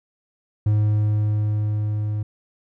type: tone with level ramp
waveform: triangle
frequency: 105.7 Hz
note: G#2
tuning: 31 cents sharp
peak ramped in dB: -13 to -20 dBFS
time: 0.66-2.23 s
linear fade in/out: 5 ms
effects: none